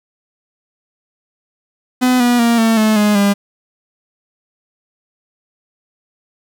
45% pulse tone with pitch steps, 252.1 / 242.8 / 233.9 / 225.2 / 216.9 / 209 / 201.3 Hz, B3 / B3 / A#3 / A3 / A3 / G#3 / G3, +36 / -29 / +6 / +40 / -25 / +11 / +46 cents, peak -10 dBFS, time 2.01-3.34 s, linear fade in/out 20 ms, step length 190 ms, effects 8-bit

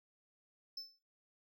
triangle tone with exponential decay, 5274 Hz, E8, in tune, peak -38 dBFS, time 0.77-0.99 s, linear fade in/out 5 ms, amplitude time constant 47 ms, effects noise-tail reverb RT60 0.4 s tail -21 dB re dry

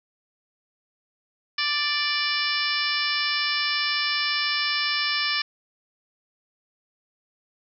harmonic tone, 587.3 Hz, D5, in tune, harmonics 2 / 3 / 4 / 5 / 6 / 7 / 8 / 9, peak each -32 / -29 / -29 / -31 / -33 / -33 / -32 / -29 dBFS, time 1.58-5.42 s, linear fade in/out 5 ms, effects none

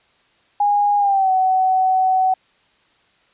sine tone with pitch glide, 820 to 751.9 Hz, G#5 to F#5, -22 to +28 cents, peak -13 dBFS, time 0.6-2.34 s, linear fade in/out 5 ms, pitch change -150 cents, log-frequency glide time 0.98-1.31 s, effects white hiss -58 dBFS RMS until 3.33 s + resampled to 8000 Hz

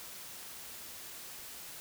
silence, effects white hiss -47 dBFS RMS until 1.8 s

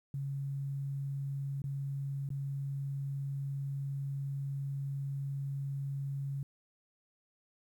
sine tone with dropouts, 138.59 Hz, C#3, in tune, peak -34 dBFS, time 0.14-6.43 s, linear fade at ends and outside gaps 2 ms, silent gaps 1.619-1.64 / 2.29-2.303 s, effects 11-bit

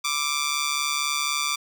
10% pulse tone with amplitude modulation, 1174.7 Hz, D6, in tune, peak -12 dBFS, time 0.04-1.56 s, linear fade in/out 10 ms, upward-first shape sine, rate 144 Hz, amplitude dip 65%, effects none

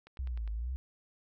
click train, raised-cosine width 0.3 ms, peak -37 dBFS, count 5, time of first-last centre 0.07-0.477 s, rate 9.84 Hz
sine linear two-way sweep, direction down then up, 67 to 51.91 to 67 Hz, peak -33 dBFS, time 0.19-0.76 s, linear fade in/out 0 ms, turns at 0.5 s
effects none

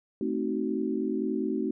sine chord, A diminished seventh, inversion none, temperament equal with one note detuned, 220 / 261.6 / 311.1 / 375.4 Hz, A3 / C4 / Eb4 / Gb4, 0 / 0 / 0 / +25 cents, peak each -32 dBFS, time 0.21-1.71 s, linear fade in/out 2 ms, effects none

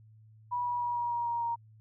sine tone with pitch steps, 975 / 968.3 / 961.6 / 954.9 / 948.3 / 941.8 / 935.3 Hz, B5 / B5 / B5 / A#5 / A#5 / A#5 / A#5, -23 / -34 / -46 / +41 / +29 / +18 / +6 cents, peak -29 dBFS, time 0.51-1.56 s, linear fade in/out 20 ms, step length 150 ms, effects added 109 Hz sine -54 dBFS peak until 1.8 s

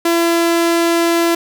sawtooth tone, 337.4 Hz, E4, 40 cents sharp, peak -8 dBFS, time 0.05-1.35 s, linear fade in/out 5 ms, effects none

